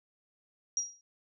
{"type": "tone with exponential decay", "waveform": "sine", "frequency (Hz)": 5710, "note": "F8", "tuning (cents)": 37, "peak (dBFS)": -25, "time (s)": [0.77, 1.01], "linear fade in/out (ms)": 1, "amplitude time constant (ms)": 51, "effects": []}